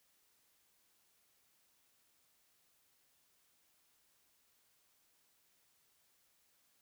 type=silence; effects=white hiss -74 dBFS RMS until 6.81 s